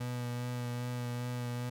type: tone with vibrato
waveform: 35% pulse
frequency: 122.3 Hz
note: B2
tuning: 16 cents flat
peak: -33 dBFS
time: 0-1.7 s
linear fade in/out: 10 ms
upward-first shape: sine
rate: 2.5 Hz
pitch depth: 17 cents each way
effects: none